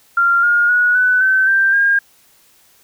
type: tone with pitch steps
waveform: sine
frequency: 1387 / 1422.7 / 1459.3 / 1496.9 / 1535.4 / 1574.9 / 1615.5 Hz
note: F6 / F6 / F#6 / F#6 / G6 / G6 / G#6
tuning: -12 / +32 / -24 / +20 / -36 / +8 / -48 cents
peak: -10 dBFS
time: 0.17-1.99 s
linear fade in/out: 5 ms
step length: 260 ms
effects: white hiss -52 dBFS RMS until 2.83 s